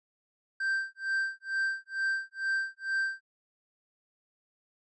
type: tone with tremolo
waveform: triangle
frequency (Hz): 1568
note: G6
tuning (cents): 0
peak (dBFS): -24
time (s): 0.6-3.21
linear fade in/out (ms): 5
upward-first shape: sine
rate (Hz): 2.2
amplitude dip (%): 100
effects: resampled to 22050 Hz